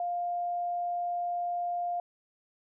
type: tone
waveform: sine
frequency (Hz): 702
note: F5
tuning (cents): +9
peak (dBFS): -29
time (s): 0-2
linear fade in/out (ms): 2
effects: none